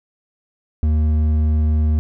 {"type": "tone with hard clipping", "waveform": "sine", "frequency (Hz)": 77, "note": "D#2", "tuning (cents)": -17, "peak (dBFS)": -15, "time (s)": [0.83, 1.99], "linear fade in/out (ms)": 0, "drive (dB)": 6, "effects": []}